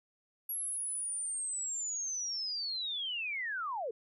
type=linear sweep; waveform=sine; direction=down; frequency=11410 to 415.3 Hz; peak=-34 dBFS; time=0.49-3.91 s; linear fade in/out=5 ms; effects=none